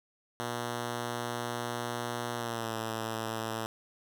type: tone with pitch glide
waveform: 5% pulse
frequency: 120 to 111.96 Hz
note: B2 to A2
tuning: -49 to +31 cents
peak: -22 dBFS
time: 0.4-3.66 s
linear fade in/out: 0 ms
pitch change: -120 cents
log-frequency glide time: 2.33-2.73 s
effects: none